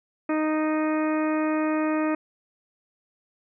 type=harmonic tone; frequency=310 Hz; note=D#4; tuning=6 cents flat; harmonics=1 / 2 / 3 / 4 / 5 / 6 / 7 / 8; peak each=-23 / -29 / -35 / -33 / -40 / -38 / -43 / -40 dBFS; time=0.29-2.15 s; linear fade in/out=5 ms; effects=none